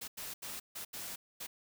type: noise bursts at uneven times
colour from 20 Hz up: white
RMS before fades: -43 dBFS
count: 6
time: 0.01-0.08 / 0.17-0.34 / 0.42-0.6 / 0.75-0.85 / 0.93-1.16 / 1.4-1.47 s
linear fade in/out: 10 ms
effects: none